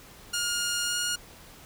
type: tone with pitch glide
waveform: 10% pulse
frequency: 1420 to 1431.5 Hz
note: F6 to F6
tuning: +28 to +42 cents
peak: -18 dBFS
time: 0.33-1.16 s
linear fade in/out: 10 ms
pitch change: +14 cents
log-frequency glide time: 0.84-0.96 s
effects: pink hiss -50 dBFS RMS until 1.65 s